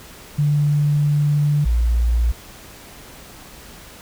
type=tone pair in turn; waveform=sine; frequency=146.83 / 58.4 Hz; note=D3 / A#1; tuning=0 / +4 cents; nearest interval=octave + major third; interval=1596 cents; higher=first; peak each=-14 / -14 dBFS; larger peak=neither; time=0.38-1.65 / 1.65-2.32 s; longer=first; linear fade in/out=10 ms; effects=pink hiss -41 dBFS RMS until 4.01 s